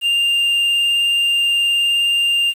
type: tone with vibrato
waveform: triangle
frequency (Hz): 2798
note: F7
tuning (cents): +3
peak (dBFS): -12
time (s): 0.01-2.54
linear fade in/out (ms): 50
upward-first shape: triangle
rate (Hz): 19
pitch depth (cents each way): 12
effects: 7-bit